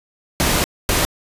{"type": "noise bursts at uneven times", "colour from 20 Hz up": "pink", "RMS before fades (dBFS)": -17, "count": 2, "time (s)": [[0.4, 0.64], [0.89, 1.05]], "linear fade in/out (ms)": 0, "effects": ["resampled to 32000 Hz"]}